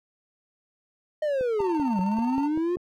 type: linear two-way sweep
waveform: triangle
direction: down then up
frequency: 622.3 to 182 to 362 Hz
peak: -21 dBFS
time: 1.22-2.76 s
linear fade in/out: 5 ms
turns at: 2 s
type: click train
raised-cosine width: 2 ms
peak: -24 dBFS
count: 8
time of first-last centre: 1.41-2.769 s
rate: 5.15 Hz
type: tone with tremolo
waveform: triangle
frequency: 904 Hz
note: A5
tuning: 47 cents sharp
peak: -26 dBFS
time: 1.59-2.48 s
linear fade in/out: 10 ms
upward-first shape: square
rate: 19 Hz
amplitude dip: 45%
effects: none